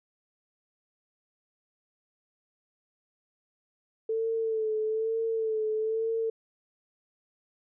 sine tone with vibrato, 442.4 Hz, A4, 9 cents sharp, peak -26 dBFS, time 4.09-6.3 s, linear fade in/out 5 ms, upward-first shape sine, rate 1.1 Hz, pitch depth 39 cents each way, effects none

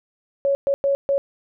sine tone bursts at uneven times, 556 Hz, C#5, 5 cents sharp, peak -16 dBFS, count 4, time 0.45-0.55 / 0.67-0.74 / 0.84-0.95 / 1.09-1.18 s, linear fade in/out 0 ms, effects none

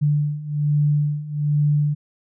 sine beating tone pair, 146.83 / 148.03 Hz, D3 / D3, 0 / +14 cents, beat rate 1.2 Hz, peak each -22 / -19 dBFS, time 0.01-1.95 s, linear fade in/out 20 ms, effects none

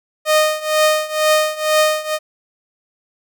sawtooth tone with tremolo, 617 Hz, D#5, 15 cents flat, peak -6 dBFS, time 0.25-2.19 s, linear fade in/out 50 ms, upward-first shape triangle, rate 2.1 Hz, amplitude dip 90%, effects none

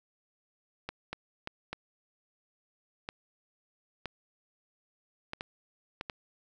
clicks, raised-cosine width 0.3 ms, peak -20 dBFS, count 10, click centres 0.89 / 1.13 / 1.474 / 1.73 / 3.089 / 4.057 / 5.334 / 5.409 / 6.011 / 6.098 s, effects none

